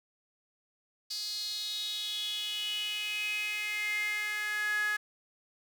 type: tone with high-pass filter sweep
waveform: sawtooth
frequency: 420.7 Hz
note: G#4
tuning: 22 cents sharp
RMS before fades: -34 dBFS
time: 1.1-4.97 s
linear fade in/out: 10 ms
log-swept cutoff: 4600 to 1600 Hz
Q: 8.3
effects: none